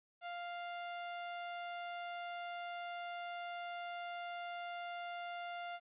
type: tone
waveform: sawtooth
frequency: 698.5 Hz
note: F5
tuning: in tune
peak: -38 dBFS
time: 0.21-5.8 s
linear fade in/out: 50 ms
effects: resampled to 8000 Hz + 13-bit